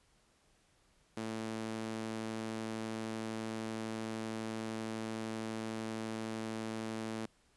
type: tone with high-pass filter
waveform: sawtooth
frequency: 110.9 Hz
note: A2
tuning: 14 cents sharp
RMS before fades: -40 dBFS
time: 1.17-7.26 s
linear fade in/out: 0 ms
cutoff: 230 Hz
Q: 1.4
effects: pink hiss -70 dBFS RMS until 7.56 s + resampled to 24000 Hz